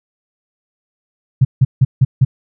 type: tone bursts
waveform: sine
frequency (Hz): 130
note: C3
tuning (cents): -11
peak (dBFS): -5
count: 5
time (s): 1.41-2.25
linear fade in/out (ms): 10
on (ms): 40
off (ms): 160
effects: none